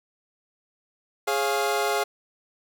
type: chord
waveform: 25% pulse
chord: Db major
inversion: second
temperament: equal with one note detuned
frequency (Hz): 415.3 / 548 / 698.5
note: Ab4 / Db5 / F5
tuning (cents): 0 / -20 / 0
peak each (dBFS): -22 / -26 / -23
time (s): 1.27-2.04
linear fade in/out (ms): 10
effects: none